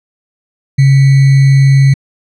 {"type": "tone with sample-and-hold", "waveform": "sine", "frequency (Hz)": 136.4, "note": "C#3", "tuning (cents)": -28, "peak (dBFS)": -3, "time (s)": [0.78, 1.94], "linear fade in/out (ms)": 10, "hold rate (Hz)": 2100, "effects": ["low-pass 6000 Hz 12 dB/octave"]}